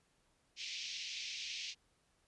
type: band-pass noise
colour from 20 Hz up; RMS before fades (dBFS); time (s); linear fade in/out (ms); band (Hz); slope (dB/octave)
pink; -44; 0.56-1.75; 50; 2300 to 6100; 48
effects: pink hiss -75 dBFS RMS until 2.27 s + resampled to 24000 Hz